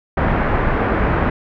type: low-pass noise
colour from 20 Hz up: pink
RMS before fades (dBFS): -17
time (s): 0.17-1.3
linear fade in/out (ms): 5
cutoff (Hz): 1900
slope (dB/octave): 24
effects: none